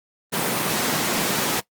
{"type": "high-pass noise", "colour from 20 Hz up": "pink", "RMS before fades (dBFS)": -23, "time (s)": [0.32, 1.61], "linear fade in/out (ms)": 20, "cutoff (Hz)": 150, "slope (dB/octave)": 24, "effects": ["noise-tail reverb RT60 0.1 s tail -19 dB re dry", "Opus 32 kbps"]}